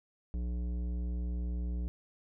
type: tone with tanh clipping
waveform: sine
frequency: 59.9 Hz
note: A#1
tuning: 48 cents sharp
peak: -34 dBFS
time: 0.34-1.88 s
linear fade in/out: 0 ms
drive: 13 dB
effects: none